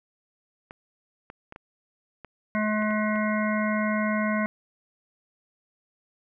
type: clicks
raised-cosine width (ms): 0.5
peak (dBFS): -26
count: 8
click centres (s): 0.709 / 1.301 / 1.524 / 1.561 / 2.247 / 2.823 / 2.907 / 3.158
type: harmonic tone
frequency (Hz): 213.3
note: G#3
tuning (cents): +46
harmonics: 1 / 3 / 5 / 7 / 9 / 10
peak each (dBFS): -25 / -30 / -32 / -33 / -35 / -35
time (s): 2.55-4.46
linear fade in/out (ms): 0
effects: none